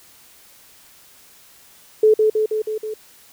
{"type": "tone with echo", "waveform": "sine", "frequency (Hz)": 432.4, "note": "A4", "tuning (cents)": -30, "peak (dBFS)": -9, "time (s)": [2.03, 2.14], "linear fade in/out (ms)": 5, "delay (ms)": 160, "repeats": 5, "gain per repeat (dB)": -3, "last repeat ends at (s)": 2.94, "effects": ["white hiss -49 dBFS RMS until 3.32 s"]}